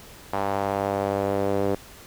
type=tone with band-pass filter sweep; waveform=sawtooth; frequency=99.3 Hz; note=G2; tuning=23 cents sharp; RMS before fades=-25 dBFS; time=0.33-1.75 s; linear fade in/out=5 ms; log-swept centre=840 to 460 Hz; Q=2; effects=pink hiss -46 dBFS RMS until 2.06 s